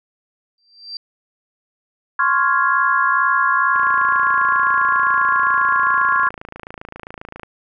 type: tone with exponential growth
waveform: sine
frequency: 4699 Hz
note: D8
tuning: in tune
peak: -24 dBFS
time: 0.58-0.97 s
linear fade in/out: 2 ms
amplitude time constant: 84 ms
type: chord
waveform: sine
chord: Db major seventh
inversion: third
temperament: equal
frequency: 1046.5 / 1108.7 / 1396.9 / 1661.2 Hz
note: C6 / Db6 / F6 / Ab6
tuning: 0 / 0 / 0 / 0 cents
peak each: -19 dBFS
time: 2.19-6.29 s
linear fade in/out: 5 ms
type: click train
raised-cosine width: 0.5 ms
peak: -18 dBFS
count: 102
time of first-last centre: 3.76-7.433 s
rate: 27.5 Hz
effects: none